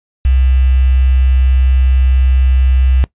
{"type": "tone with quantisation", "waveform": "sine", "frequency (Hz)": 64.6, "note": "C2", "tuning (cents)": -21, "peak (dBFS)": -7, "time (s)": [0.25, 3.04], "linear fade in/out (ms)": 0, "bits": 5, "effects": ["noise-tail reverb RT60 0.1 s tail -20 dB re dry", "resampled to 8000 Hz"]}